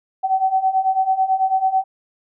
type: beating tone pair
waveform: sine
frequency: 756 / 765.1 Hz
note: F#5 / G5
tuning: +37 / -42 cents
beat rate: 9.1 Hz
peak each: -20 / -17 dBFS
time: 0.23-1.84 s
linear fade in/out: 20 ms
effects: none